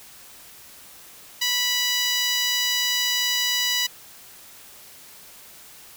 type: tone with high-pass filter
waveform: 10% pulse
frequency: 983 Hz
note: B5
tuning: 8 cents flat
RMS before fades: -23 dBFS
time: 1.41-3.87 s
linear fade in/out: 10 ms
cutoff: 2200 Hz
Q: 0.9
effects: white hiss -46 dBFS RMS until 5.96 s